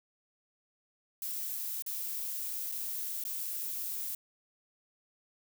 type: noise with dropouts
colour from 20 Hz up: violet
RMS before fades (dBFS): -37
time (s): 1.22-4.15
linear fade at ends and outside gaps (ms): 2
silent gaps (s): 1.823-1.863 / 2.716-2.721 / 3.239-3.25
effects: none